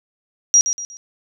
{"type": "tone with echo", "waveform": "sine", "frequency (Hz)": 5730, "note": "F8", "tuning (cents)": 44, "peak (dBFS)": -8, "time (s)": [0.54, 0.61], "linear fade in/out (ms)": 0, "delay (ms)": 120, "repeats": 3, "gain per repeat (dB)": -9, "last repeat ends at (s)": 0.97, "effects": []}